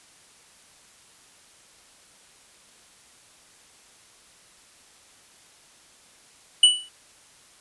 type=tone with exponential decay; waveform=square; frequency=2960 Hz; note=F#7; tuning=in tune; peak=-9 dBFS; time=6.63-6.89 s; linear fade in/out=5 ms; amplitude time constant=55 ms; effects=white hiss -54 dBFS RMS until 7.6 s + resampled to 24000 Hz